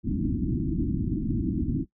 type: low-pass noise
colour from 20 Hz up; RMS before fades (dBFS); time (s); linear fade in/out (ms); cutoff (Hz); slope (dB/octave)
white; -27; 0.03-1.86; 50; 330; 96
effects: noise-tail reverb RT60 0.1 s tail -19 dB re dry